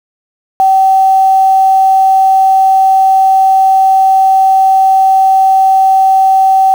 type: tone with quantisation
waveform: sine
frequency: 768 Hz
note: G5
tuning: 36 cents flat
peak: -4 dBFS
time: 0.6-6.74 s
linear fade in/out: 0 ms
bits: 5
effects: none